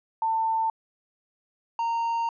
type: tone pair in turn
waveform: sine / triangle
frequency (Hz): 895 / 924.4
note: A5 / A#5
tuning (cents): +29 / -15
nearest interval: minor second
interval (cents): 56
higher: second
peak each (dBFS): -22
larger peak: neither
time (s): 0.22-0.7 / 1.79-2.29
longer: second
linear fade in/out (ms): 2
effects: resampled to 16000 Hz